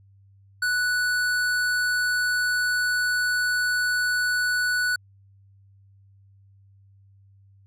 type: tone with hard clipping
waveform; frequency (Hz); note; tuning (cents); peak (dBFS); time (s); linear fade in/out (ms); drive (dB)
sine; 1480; F#6; 0; -23; 0.62-4.96; 5; 14
effects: added 98 Hz sine -52 dBFS peak until 7.66 s